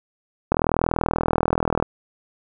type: click train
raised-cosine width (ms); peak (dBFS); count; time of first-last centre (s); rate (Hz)
1; -4; 54; 0.52-1.825; 40.6
effects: none